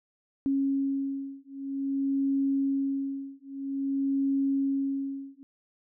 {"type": "beating tone pair", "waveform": "sine", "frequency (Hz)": [273.8, 274.31], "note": ["C#4", "C#4"], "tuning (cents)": [-21, -18], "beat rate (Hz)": 0.51, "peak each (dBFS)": -29, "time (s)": [0.46, 5.43], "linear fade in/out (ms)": 0, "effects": []}